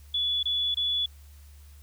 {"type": "tone bursts", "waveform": "sine", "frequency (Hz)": 3425, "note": "A7", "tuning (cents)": -47, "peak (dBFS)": -24, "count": 3, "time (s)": [0.14, 1.06], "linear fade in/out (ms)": 5, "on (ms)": 290, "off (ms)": 25, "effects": ["added 72 Hz sine -47 dBFS peak until 1.82 s", "white hiss -60 dBFS RMS until 1.82 s"]}